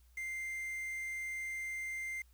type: tone with quantisation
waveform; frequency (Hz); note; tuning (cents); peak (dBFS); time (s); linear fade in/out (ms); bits
triangle; 2093; C7; 0; -36; 0.17-2.22; 5; 9
effects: added 60 Hz sine -61 dBFS peak until 2.33 s + white hiss -73 dBFS RMS until 2.33 s